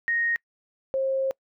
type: tone pair in turn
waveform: sine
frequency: 1864.7 / 534.3 Hz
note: A#6 / C5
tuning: 0 / +36 cents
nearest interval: octave + minor seventh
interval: 2164 cents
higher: first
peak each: -22 dBFS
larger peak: neither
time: 0.08-0.36 / 0.94-1.31 s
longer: second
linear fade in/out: 0 ms
effects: noise-tail reverb RT60 0.1 s tail -26 dB re dry